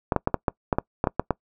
clicks, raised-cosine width 1 ms, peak -6 dBFS, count 11, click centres 0.122 / 0.163 / 0.274 / 0.343 / 0.482 / 0.728 / 0.785 / 1.041 / 1.072 / 1.196 / 1.307 s, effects noise-tail reverb RT60 0.1 s tail -24 dB re dry

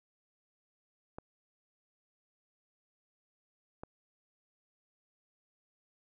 clicks, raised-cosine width 1 ms, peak -28 dBFS, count 2, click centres 1.185 / 3.835 s, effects none

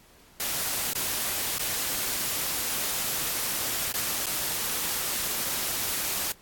white noise with dropouts, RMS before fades -29 dBFS, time 0.4-6.32 s, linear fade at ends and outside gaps 1 ms, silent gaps 0.933-0.953 / 1.583-1.594 / 3.92-3.941 / 4.259-4.267 s, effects pink hiss -56 dBFS RMS until 6.41 s + AAC 64 kbps

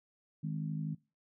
harmonic tone, 52.3 Hz, G#1, 13 cents sharp, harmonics 3 / 4 / 5, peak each -35 / -41 / -45 dBFS, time 0.43-0.95 s, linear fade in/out 10 ms, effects noise-tail reverb RT60 0.3 s tail -21 dB re dry

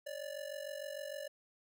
square ring-modulated tone, 580 Hz, D5, 22 cents flat, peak -39 dBFS, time 0.06-1.28 s, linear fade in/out 10 ms, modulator 23.3 Hz, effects none

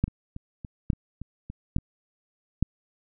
two click trains, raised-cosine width 5 ms, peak -9 / -24 dBFS, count 4 / 7, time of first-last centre 0.04-2.626 / 0.08-1.785 s, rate 1.16 / 3.52 Hz, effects none

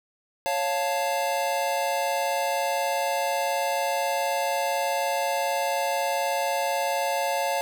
square chord, Db augmented, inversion none, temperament equal, 554.4 / 698.5 / 880 Hz, Db5 / F5 / A5, 0 / 0 / 0 cents, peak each -29 dBFS, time 0.46-7.61 s, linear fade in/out 0 ms, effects none

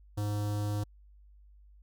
square tone with notch filter, 103.83 Hz, G#2, in tune, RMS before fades -32 dBFS, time 0.17-0.84 s, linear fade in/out 10 ms, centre 2200 Hz, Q 0.84, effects added 50 Hz sine -54 dBFS peak until 1.82 s

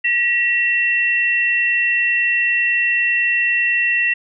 sine tone pair together, 1922 / 2712 Hz, B6 / E7, -48 / +49 cents, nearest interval tritone, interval 597 cents, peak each -17 dBFS, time 0.04-4.14 s, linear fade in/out 10 ms, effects none

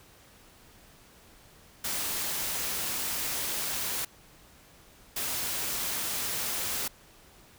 white noise bursts at uneven times, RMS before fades -32 dBFS, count 2, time 1.84-4.05 / 5.16-6.88 s, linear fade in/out 5 ms, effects pink hiss -56 dBFS RMS until 7.58 s

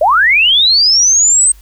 sine linear sweep, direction up, 554.4 to 8360 Hz, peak -6 dBFS, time 0.01-1.52 s, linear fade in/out 5 ms, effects added 50 Hz sine -37 dBFS peak until 1.61 s + white hiss -48 dBFS RMS until 1.61 s

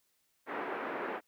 pink band-pass noise, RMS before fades -38 dBFS, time 0.46-1.21 s, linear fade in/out 50 ms, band 280 to 2000 Hz, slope 24 dB/octave, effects white hiss -75 dBFS RMS until 1.27 s

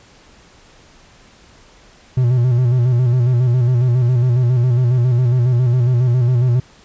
triangle tone with vibrato, 123.47 Hz, B2, in tune, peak -9 dBFS, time 2.17-6.6 s, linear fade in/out 5 ms, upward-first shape square, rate 7.3 Hz, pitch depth 58 cents each way, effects pink hiss -47 dBFS RMS until 6.84 s + resampled to 16000 Hz

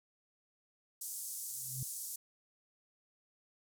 white band-pass noise, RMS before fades -43 dBFS, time 1.01-2.16 s, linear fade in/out 5 ms, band 6300 to 13000 Hz, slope 24 dB/octave
sine tone with exponential growth, 130 Hz, C3, 11 cents flat, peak -35 dBFS, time 1.51-1.83 s, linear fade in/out 2 ms, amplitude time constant 69 ms
effects none

